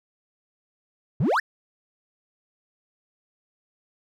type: exponential sweep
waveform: triangle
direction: up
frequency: 110 to 1935 Hz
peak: -17 dBFS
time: 1.2-1.4 s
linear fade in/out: 5 ms
effects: none